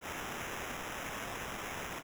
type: noise with sample-and-hold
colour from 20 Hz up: blue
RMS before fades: -41 dBFS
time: 0.01-2.03 s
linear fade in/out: 50 ms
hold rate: 4410 Hz
effects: none